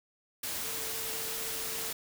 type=tone in noise; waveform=sine; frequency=448.8 Hz; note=A4; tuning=34 cents sharp; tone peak=-46 dBFS; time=0.64-1.91 s; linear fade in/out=5 ms; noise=white; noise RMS=-36 dBFS; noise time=0.43-1.93 s; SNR=-13 dB; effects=none

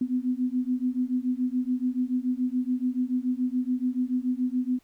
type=beating tone pair; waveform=sine; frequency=248.5 / 255.5 Hz; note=B3 / C4; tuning=+11 / -41 cents; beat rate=7 Hz; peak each=-27 dBFS; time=0.01-4.79 s; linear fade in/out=5 ms; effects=pink hiss -65 dBFS RMS until 4.83 s

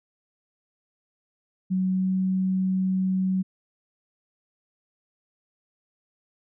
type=tone with pitch glide; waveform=sine; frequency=186.6 to 187.79 Hz; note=F#3 to F#3; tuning=+15 to +26 cents; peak=-21 dBFS; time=1.7-3.43 s; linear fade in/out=20 ms; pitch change=+11 cents; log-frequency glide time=1.9-2.11 s; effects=none

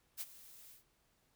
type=noise with ADSR envelope; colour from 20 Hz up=blue; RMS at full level=-40 dBFS; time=0.17-0.84 s; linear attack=38 ms; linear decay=39 ms; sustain=-17 dB; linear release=130 ms; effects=pink hiss -75 dBFS RMS until 1.35 s

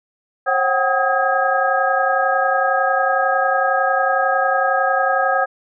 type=tone cluster; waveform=sine; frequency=537 / 741 / 772 / 1264 / 1632 Hz; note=C5 / F#5 / G5 / D#6 / G#6; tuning=+45 / +2 / -27 / +27 / -31 cents; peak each=-21 dBFS; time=0.46-5.46 s; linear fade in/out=20 ms; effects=none

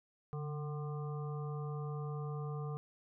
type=harmonic tone with a mistuned harmonic; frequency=150 Hz; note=D3; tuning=37 cents sharp; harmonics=1 / 3 / 5 / 7 / 8; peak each=-38 / -46 / -52 / -54 / -52 dBFS; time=0.33-2.77 s; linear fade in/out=0 ms; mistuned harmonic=1; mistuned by=-59 cents; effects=none

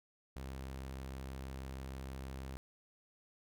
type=tone; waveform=sawtooth; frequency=66.3 Hz; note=C2; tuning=23 cents sharp; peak=-39 dBFS; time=0.36-2.57 s; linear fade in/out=0 ms; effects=none

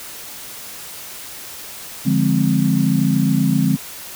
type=chord; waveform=sine; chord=D half-diminished seventh; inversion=none; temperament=equal; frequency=146.83 / 174.61 / 207.7 / 261.6 Hz; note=D3 / F3 / Ab3 / C4; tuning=0 / 0 / 0 / 0 cents; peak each=-19 dBFS; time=2.05-3.77 s; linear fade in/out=20 ms; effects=white hiss -34 dBFS RMS until 4.15 s

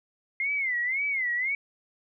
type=tone with vibrato; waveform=sine; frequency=2093 Hz; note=C7; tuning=in tune; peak=-25 dBFS; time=0.4-1.55 s; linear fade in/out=2 ms; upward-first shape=sine; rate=1.9 Hz; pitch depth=160 cents each way; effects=none

